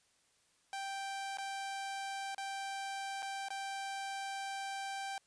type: tone with dropouts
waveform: sawtooth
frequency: 784 Hz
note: G5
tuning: in tune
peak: -35 dBFS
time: 0.73-5.18 s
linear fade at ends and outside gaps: 1 ms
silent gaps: 1.372-1.384 / 2.347-2.38 / 3.223-3.227 / 3.485-3.504 s
effects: white hiss -72 dBFS RMS until 5.26 s + resampled to 22050 Hz